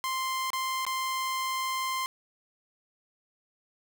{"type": "tone with dropouts", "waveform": "sawtooth", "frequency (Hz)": 1046.5, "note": "C6", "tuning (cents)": 0, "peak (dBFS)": -25, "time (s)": [0.04, 2.06], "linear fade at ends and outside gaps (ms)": 0, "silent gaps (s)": [[0.503, 0.532], [0.851, 0.866]], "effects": []}